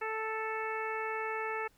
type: harmonic tone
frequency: 440 Hz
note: A4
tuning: in tune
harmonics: 1 / 2 / 3 / 4 / 5 / 6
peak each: -38 / -39 / -40 / -41 / -42 / -46 dBFS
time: 0.01-1.68 s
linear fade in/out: 10 ms
effects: pink hiss -68 dBFS RMS until 1.77 s